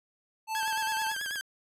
square tone, 880 Hz, A5, in tune, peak -31 dBFS, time 0.47-1.15 s, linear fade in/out 50 ms
sawtooth tone with vibrato, 1623 Hz, G#6, 40 cents flat, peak -29 dBFS, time 0.55-1.41 s, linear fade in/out 0 ms, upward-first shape sine, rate 9.2 Hz, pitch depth 74 cents each way
click train, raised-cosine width 0.3 ms, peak -28 dBFS, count 16, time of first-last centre 0.63-1.358 s, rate 20.6 Hz
effects resampled to 32000 Hz

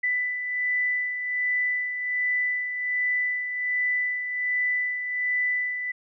sine beating tone pair, 1989 / 1990.3 Hz, B6 / B6, +12 / +13 cents, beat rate 1.3 Hz, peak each -24 / -33 dBFS, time 0.03-5.92 s, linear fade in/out 10 ms, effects none

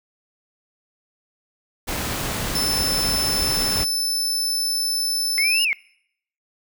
pink noise, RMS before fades -26 dBFS, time 1.87-3.85 s, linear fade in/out 20 ms
sawtooth tone, 5274 Hz, E8, in tune, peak -18 dBFS, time 2.55-5.65 s, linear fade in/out 5 ms
sine exponential two-way sweep, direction up then down, 2099 to 2902 to 2099 Hz, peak -18 dBFS, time 5.38-5.73 s, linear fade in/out 0 ms, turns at 5.63 s
effects noise-tail reverb RT60 0.7 s tail -24 dB re dry

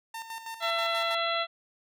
sawtooth tone with tremolo, 905 Hz, A5, 48 cents sharp, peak -32 dBFS, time 0.14-1.15 s, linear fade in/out 5 ms, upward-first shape square, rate 6.2 Hz, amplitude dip 60%
harmonic tone, 672 Hz, E5, 33 cents sharp, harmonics 1 / 2 / 3 / 4 / 5 / 6, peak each -31 / -31 / -35 / -37 / -34 / -37 dBFS, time 0.6-1.47 s, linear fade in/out 50 ms
effects none

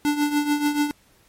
square tone with tremolo, 293.7 Hz, D4, in tune, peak -17 dBFS, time 0.05-0.91 s, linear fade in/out 0 ms, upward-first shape triangle, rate 6.9 Hz, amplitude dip 75%, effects pink hiss -58 dBFS RMS until 1.28 s + MP3 64 kbps

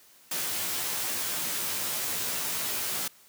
white noise with comb filter, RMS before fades -31 dBFS, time 0.31-3.08 s, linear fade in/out 5 ms, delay 15 ms, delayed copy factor -0.75, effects white hiss -57 dBFS RMS until 3.28 s + high-pass 100 Hz 12 dB/octave

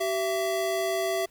square tone pair together, 383.6 / 668 Hz, G4 / E5, -37 / +23 cents, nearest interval minor seventh, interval 960 cents, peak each -30 / -28 dBFS, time 0-1.26 s, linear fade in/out 10 ms, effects pink hiss -61 dBFS RMS until 1.3 s

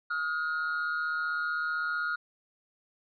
triangle tone pair together, 1271.3 / 1427 Hz, D#6 / F6, +37 / +37 cents, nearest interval major second, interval 200 cents, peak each -33 / -27 dBFS, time 0.1-2.16 s, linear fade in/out 10 ms, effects tanh soft clip ceiling -22 dBFS + resampled to 11025 Hz

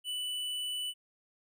triangle tone with tanh clipping, 2977 Hz, F#7, 10 cents sharp, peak -35 dBFS, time 0.04-0.94 s, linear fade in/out 50 ms, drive 17 dB, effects none

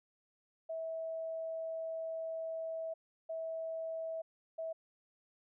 sine tone bursts at uneven times, 650 Hz, E5, 24 cents flat, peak -37 dBFS, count 3, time 0.69-2.94 / 3.29-4.22 / 4.58-4.73 s, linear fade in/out 10 ms, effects none

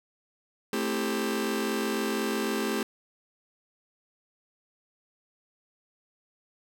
sawtooth chord, A minor seventh, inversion none, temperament just, 220 / 264 / 330 / 396 Hz, A3 / C4 / E4 / G4, 0 / +16 / +2 / +18 cents, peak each -27 / -30 / -31 / -27 dBFS, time 0.73-2.83 s, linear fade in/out 2 ms, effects none

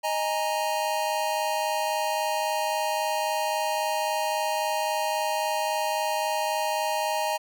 square chord, D# suspended fourth, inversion none, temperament just, 622.3 / 829.7 / 933.4 Hz, D#5 / G#5 / A#5, 0 / -2 / +2 cents, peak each -30 dBFS, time 0.03-7.38 s, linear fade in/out 20 ms, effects none

